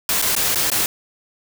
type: noise with dropouts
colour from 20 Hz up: white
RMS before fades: -19 dBFS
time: 0.09-0.86 s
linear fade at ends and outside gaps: 1 ms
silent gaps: 0.216-0.223 / 0.352-0.364 / 0.547-0.557 / 0.701-0.717 s
effects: none